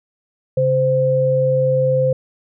sine tone pair together, 137.2 / 518 Hz, C#3 / C5, -17 / -17 cents, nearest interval octave + major seventh, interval 2300 cents, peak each -19 / -14 dBFS, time 0.57-2.13 s, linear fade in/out 5 ms, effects none

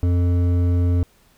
sine tone with hard clipping, 88 Hz, F2, 14 cents sharp, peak -17 dBFS, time 0.03-1.03 s, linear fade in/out 0 ms, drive 10 dB, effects pink hiss -57 dBFS RMS until 1.37 s

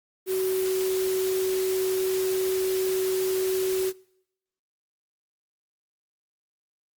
sine tone in noise, 376.1 Hz, F#4, 28 cents sharp, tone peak -23 dBFS, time 0.26-3.93 s, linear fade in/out 50 ms, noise white, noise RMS -35 dBFS, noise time 0.26-3.93 s, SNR +9 dB, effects noise-tail reverb RT60 0.8 s tail -24 dB re dry + Opus 32 kbps

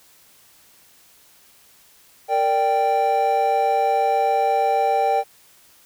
triangle chord, G minor, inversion first, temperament equal with one note detuned, 460.8 / 587.3 / 784 Hz, Bb4 / D5 / G5, -20 / 0 / 0 cents, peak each -22 / -22 / -16 dBFS, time 2.28-5.24 s, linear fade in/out 50 ms, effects white hiss -53 dBFS RMS until 5.85 s

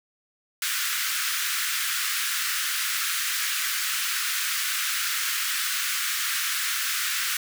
pink high-pass noise, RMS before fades -27 dBFS, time 0.62-7.37 s, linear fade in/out 2 ms, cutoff 1300 Hz, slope 48 dB/octave, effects none

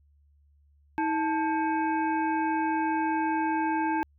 harmonic tone with a mistuned harmonic, 319 Hz, D#4, 43 cents sharp, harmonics 1 / 3 / 5 / 7 / 8, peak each -28 / -27 / -35 / -44 / -44 dBFS, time 0.98-4.03 s, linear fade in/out 0 ms, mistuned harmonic 3, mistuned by -150 cents, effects added 72 Hz sine -59 dBFS peak until 4.18 s

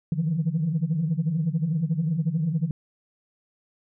sine tone cluster, 149.7 / 163.6 / 174.7 Hz, D3 / E3 / F3, +33 / -13 / +1 cents, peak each -26 / -24 / -28 dBFS, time 0.12-2.71 s, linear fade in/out 2 ms, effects tanh soft clip ceiling -16 dBFS

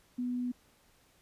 sine tone, 246.9 Hz, B3, in tune, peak -31 dBFS, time 0.18-0.52 s, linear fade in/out 10 ms, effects pink hiss -66 dBFS RMS until 1.21 s + resampled to 32000 Hz

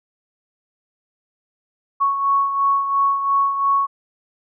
sine beating tone pair, 1108 / 1110.9 Hz, C#6 / C#6, -1 / +3 cents, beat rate 2.9 Hz, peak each -16 / -24 dBFS, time 2-3.87 s, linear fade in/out 20 ms, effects none

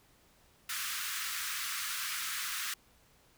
pink high-pass noise, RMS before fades -37 dBFS, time 0.69-2.74 s, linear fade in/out 5 ms, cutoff 1200 Hz, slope 48 dB/octave, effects pink hiss -65 dBFS RMS until 3.37 s

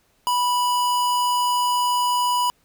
square tone, 983 Hz, B5, 8 cents flat, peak -19 dBFS, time 0.27-2.5 s, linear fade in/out 0 ms, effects pink hiss -63 dBFS RMS until 2.64 s

